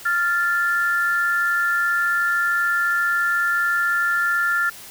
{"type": "tone pair together", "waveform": "sine", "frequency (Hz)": [1391.4, 1753], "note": ["F6", "A6"], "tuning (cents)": [-7, -7], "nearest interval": "major third", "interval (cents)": 400, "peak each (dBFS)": [-19, -22], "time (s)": [0.05, 4.7], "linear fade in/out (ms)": 10, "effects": ["white hiss -40 dBFS RMS until 4.9 s"]}